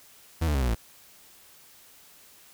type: tone with pitch steps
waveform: 40% pulse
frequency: 81.8 / 74.58 / 68 / 61.99 / 56.52 Hz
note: E2 / D2 / C#2 / B1 / A1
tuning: -13 / +27 / -33 / +7 / +47 cents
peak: -22 dBFS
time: 0.41-0.75 s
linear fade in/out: 10 ms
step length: 68 ms
effects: white hiss -54 dBFS RMS until 2.53 s